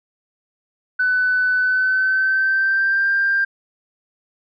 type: tone with pitch glide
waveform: sine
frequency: 1500 to 1589.2 Hz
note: F#6 to G6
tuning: +23 to +23 cents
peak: -14 dBFS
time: 0.99-3.45 s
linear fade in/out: 10 ms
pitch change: +100 cents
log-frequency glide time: 1.56-3.1 s
effects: tanh soft clip ceiling -10 dBFS